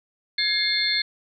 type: tone cluster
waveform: sine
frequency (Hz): 1682 / 2137 / 3564 / 4222 / 4401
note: G#6 / C7 / A7 / C8 / C#8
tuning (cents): +22 / +36 / +22 / +15 / -13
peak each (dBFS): -30 / -26 / -27 / -24 / -30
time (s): 0.38-1.02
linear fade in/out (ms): 5
effects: none